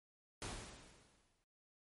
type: noise with exponential decay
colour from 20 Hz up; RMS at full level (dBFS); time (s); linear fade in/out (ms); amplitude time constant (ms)
pink; -43; 0.42-1.44; 0; 220
effects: MP3 48 kbps